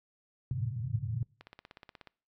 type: band-pass noise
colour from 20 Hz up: white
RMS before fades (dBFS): -34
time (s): 0.51-1.23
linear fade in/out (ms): 2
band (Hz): 100 to 130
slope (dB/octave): 48
type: click train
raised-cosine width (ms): 0.3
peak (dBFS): -32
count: 12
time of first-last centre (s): 1.41-2.073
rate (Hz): 16.6
effects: noise-tail reverb RT60 0.5 s tail -25 dB re dry